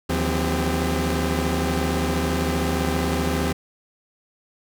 sawtooth tone cluster, 77.4 / 167.5 / 182.9 / 258.3 / 400.8 Hz, D#2 / E3 / F#3 / C4 / G4, -9 / +28 / -20 / -22 / +38 cents, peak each -21 / -26 / -26 / -22 / -25 dBFS, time 0.09-3.53 s, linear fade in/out 10 ms, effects none

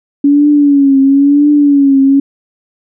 sine tone with vibrato, 282.2 Hz, C#4, 31 cents sharp, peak -4 dBFS, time 0.24-2.2 s, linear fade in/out 5 ms, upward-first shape triangle, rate 0.99 Hz, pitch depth 82 cents each way, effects none

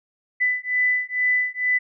sine beating tone pair, 1995 / 1997.2 Hz, B6 / B6, +17 / +19 cents, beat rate 2.2 Hz, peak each -22 dBFS, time 0.4-1.79 s, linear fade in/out 20 ms, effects none

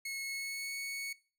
sawtooth tone with pitch glide, 2183 to 2217 Hz, C#7 to C#7, -27 to 0 cents, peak -34 dBFS, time 0.05-1.13 s, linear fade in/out 5 ms, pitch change +27 cents, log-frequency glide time 0.24-0.75 s, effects noise-tail reverb RT60 0.4 s tail -21 dB re dry

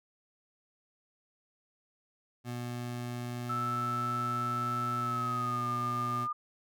25% pulse tone, 121.6 Hz, B2, 26 cents flat, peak -32 dBFS, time 2.44-6.28 s, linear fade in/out 50 ms
sine tone with pitch glide, 1318.5 to 1209.1 Hz, E6 to D#6, 0 to -50 cents, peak -31 dBFS, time 3.49-6.33 s, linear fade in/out 10 ms, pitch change -150 cents, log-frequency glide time 4.98-5.67 s
effects none

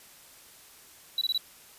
triangle tone bursts, 3936 Hz, B7, 7 cents flat, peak -23 dBFS, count 4, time 1.18-1.378 s, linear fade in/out 2 ms, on 33 ms, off 22 ms, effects white hiss -53 dBFS RMS until 1.78 s + resampled to 32000 Hz

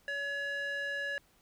square tone with band-pass filter, 565 Hz, C#5, 33 cents sharp, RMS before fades -36 dBFS, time 0.08-1.18 s, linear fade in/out 0 ms, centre 1800 Hz, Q 2.7, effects pink hiss -67 dBFS RMS until 1.41 s

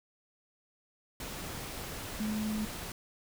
sine tone in noise, 214.5 Hz, A3, 44 cents flat, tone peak -31 dBFS, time 2.2-2.65 s, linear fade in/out 2 ms, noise pink, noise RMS -41 dBFS, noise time 1.2-2.92 s, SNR +7 dB, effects none

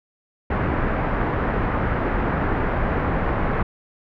pink low-pass noise, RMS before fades -22 dBFS, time 0.5-3.63 s, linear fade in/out 5 ms, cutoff 1800 Hz, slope 24 dB/octave, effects none

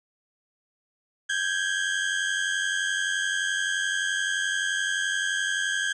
35% pulse tone pair together, 1568 / 1659.6 Hz, G6 / G#6, 0 / -2 cents, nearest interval minor second, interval 98 cents, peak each -26 dBFS, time 1.29-5.93 s, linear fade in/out 10 ms, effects resampled to 22050 Hz

